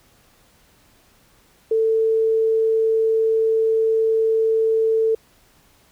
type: tone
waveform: sine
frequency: 445.2 Hz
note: A4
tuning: 20 cents sharp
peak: -15 dBFS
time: 1.71-5.15 s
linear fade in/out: 5 ms
effects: pink hiss -56 dBFS RMS until 5.91 s